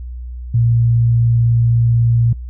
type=tone; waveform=sine; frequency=117.2 Hz; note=A#2; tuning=10 cents sharp; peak=-10 dBFS; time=0.54-2.33 s; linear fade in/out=5 ms; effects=noise-tail reverb RT60 0.1 s tail -23 dB re dry + added 61 Hz sine -25 dBFS peak until 2.49 s